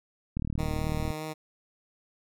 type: click train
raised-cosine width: 5 ms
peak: -19 dBFS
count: 29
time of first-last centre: 0.37-1.105 s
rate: 38.1 Hz
type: tone with vibrato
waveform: 10% pulse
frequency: 155.56 Hz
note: D#3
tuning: in tune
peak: -26 dBFS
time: 0.58-1.34 s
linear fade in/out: 20 ms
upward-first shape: sine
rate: 4.8 Hz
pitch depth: 12 cents each way
effects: none